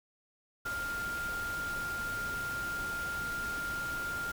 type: tone in noise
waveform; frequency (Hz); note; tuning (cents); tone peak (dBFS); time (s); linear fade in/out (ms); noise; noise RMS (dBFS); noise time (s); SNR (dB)
sine; 1400; F6; +4; -34; 0.65-4.32; 10; pink; -43; 0.65-4.32; +6
effects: none

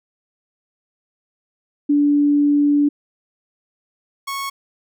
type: tone pair in turn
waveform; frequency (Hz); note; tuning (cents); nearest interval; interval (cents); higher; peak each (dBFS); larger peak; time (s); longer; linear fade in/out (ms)
sine / sawtooth; 290 / 1102.8; D4 / C#6; -22 / -9; octave + major seventh; 2313; second; -12 / -20; first; 1.89-2.89 / 4.27-4.5; first; 10
effects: none

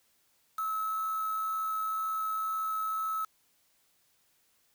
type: tone with quantisation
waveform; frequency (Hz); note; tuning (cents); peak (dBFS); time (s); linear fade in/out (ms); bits
sine; 1299; E6; -26; -30; 0.58-3.25; 5; 7
effects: white hiss -70 dBFS RMS until 4.74 s

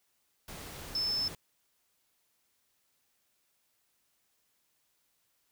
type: tone in noise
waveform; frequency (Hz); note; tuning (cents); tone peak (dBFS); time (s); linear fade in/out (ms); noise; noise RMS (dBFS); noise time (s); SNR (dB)
sine; 5260; E8; -5; -29; 0.95-1.28; 2; pink; -45; 0.48-1.35; +13
effects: white hiss -75 dBFS RMS until 5.51 s

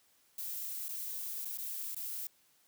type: noise with dropouts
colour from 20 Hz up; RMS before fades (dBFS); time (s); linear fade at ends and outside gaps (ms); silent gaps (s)
violet; -40; 0.38-2.27; 2; 0.883-0.89 / 1.448-1.454 / 1.574-1.585 / 1.947-1.964
effects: white hiss -69 dBFS RMS until 2.67 s + high-pass 60 Hz 12 dB/octave

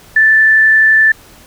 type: tone with frequency modulation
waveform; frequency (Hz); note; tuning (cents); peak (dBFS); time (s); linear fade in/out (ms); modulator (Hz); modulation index
sine; 1760; A6; 0; -5; 0.16-1.12; 5; 31.7; 0.42
effects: pink hiss -41 dBFS RMS until 1.46 s

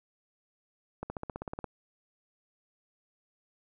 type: accelerating click train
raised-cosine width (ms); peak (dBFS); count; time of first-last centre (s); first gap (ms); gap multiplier
1; -22; 11; 1.03-1.643; 70; 0.97
effects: none

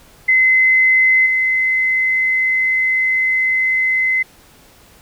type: tone with level steps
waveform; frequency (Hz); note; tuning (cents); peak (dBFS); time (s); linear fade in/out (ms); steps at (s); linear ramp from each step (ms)
sine; 2049; C7; -37; -9 / -13; 0.28-4.23; 10; 1.26; 5
effects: pink hiss -47 dBFS RMS until 5.01 s

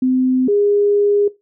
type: tone pair in turn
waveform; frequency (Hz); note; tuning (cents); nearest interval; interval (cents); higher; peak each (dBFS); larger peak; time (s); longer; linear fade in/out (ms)
sine; 256.9 / 409.1; C4 / G#4; -32 / -26; minor sixth; 806; second; -12; neither; 0.02-0.48 / 0.48-1.28; second; 5
effects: noise-tail reverb RT60 0.2 s tail -17 dB re dry

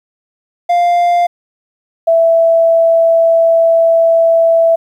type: tone pair in turn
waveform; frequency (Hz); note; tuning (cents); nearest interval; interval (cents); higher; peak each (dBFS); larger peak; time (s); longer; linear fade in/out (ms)
triangle / sine; 698.5 / 661.8; F5 / E5; 0 / +7; minor second; 93; first; -6; neither; 0.69-1.27 / 2.07-4.76; second; 10
effects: 8-bit

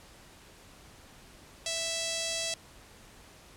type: tone with notch filter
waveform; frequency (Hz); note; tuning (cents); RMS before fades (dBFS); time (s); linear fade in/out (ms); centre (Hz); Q
5% pulse; 659.3; E5; 0; -33; 1.66-2.54; 2; 1400; 0.88
effects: pink hiss -54 dBFS RMS until 3.56 s + low-pass 11000 Hz 12 dB/octave

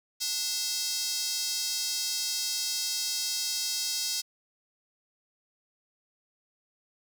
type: tone with high-pass filter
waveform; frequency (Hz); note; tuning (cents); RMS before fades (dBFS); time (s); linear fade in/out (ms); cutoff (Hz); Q
square; 293.7; D4; 0; -31; 0.2-4.22; 20; 5000; 2.5
effects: none

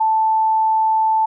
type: tone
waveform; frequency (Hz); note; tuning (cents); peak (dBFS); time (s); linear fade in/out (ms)
sine; 880; A5; 0; -13; 0-1.26; 10
effects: none

